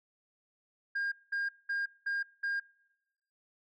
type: tone bursts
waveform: sine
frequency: 1613 Hz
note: G6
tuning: 49 cents sharp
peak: -28 dBFS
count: 5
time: 0.95-2.6 s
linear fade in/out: 10 ms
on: 170 ms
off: 200 ms
effects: noise-tail reverb RT60 1.0 s tail -26 dB re dry + tanh soft clip ceiling -29 dBFS